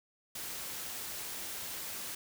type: noise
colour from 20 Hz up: white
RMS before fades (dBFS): -41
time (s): 0.35-2.15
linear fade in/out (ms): 5
effects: none